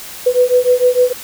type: beating tone pair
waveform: sine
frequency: 493.9 / 500.5 Hz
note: B4 / B4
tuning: 0 / +23 cents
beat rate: 6.6 Hz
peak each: -12 dBFS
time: 0.26-1.13 s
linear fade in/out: 10 ms
effects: white hiss -31 dBFS RMS until 1.23 s